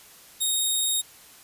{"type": "tone", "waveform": "10% pulse", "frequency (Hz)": 3731, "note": "A#7", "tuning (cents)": 1, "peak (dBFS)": -14, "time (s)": [0.4, 1.02], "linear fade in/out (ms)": 20, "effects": ["white hiss -50 dBFS RMS until 1.43 s", "resampled to 32000 Hz"]}